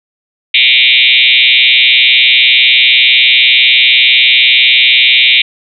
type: tone with frequency modulation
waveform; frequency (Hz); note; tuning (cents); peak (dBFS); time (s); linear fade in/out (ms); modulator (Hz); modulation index
sine; 2994; F#7; +20; -4; 0.54-5.42; 5; 126; 6.6
effects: none